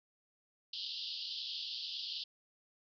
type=band-pass noise; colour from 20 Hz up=white; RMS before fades=-42 dBFS; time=0.73-2.24 s; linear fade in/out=5 ms; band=2900 to 5000 Hz; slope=96 dB/octave; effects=none